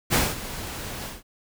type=noise with ADSR envelope; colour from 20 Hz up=pink; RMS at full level=-19 dBFS; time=0.1-1.23 s; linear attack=38 ms; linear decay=210 ms; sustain=-15 dB; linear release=170 ms; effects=none